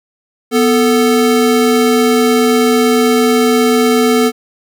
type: tone pair together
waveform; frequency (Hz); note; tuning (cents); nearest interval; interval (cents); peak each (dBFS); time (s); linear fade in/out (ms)
square; 246.9 / 441.2; B3 / A4; 0 / +5; minor seventh; 1005; -12; 0.51-4.32; 50
effects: none